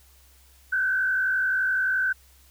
sine tone with frequency modulation, 1530 Hz, G6, 42 cents flat, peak -21 dBFS, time 0.72-2.13 s, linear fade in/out 10 ms, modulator 51.6 Hz, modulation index 0.9, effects added 66 Hz sine -55 dBFS peak until 2.5 s + white hiss -58 dBFS RMS until 2.5 s

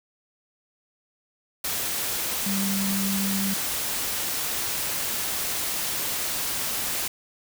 sine tone in noise, 196 Hz, G3, in tune, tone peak -25 dBFS, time 2.46-3.54 s, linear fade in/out 5 ms, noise white, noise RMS -28 dBFS, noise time 1.64-7.08 s, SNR 0 dB, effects none

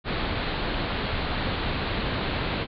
pink low-pass noise, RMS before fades -28 dBFS, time 0.04-2.67 s, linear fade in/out 50 ms, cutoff 4400 Hz, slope 96 dB/octave, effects none

